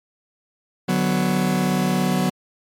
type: chord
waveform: 40% pulse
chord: B minor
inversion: first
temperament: just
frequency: 148.16 / 185.21 / 246.9 Hz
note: D3 / F#3 / B3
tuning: +16 / +2 / 0 cents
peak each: -25 / -19 / -23 dBFS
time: 0.88-2.3 s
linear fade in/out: 10 ms
effects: MP3 64 kbps